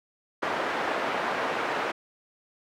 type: band-pass noise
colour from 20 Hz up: pink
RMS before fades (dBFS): -29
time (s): 0.42-1.92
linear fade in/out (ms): 10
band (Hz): 480 to 1800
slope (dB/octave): 12
effects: none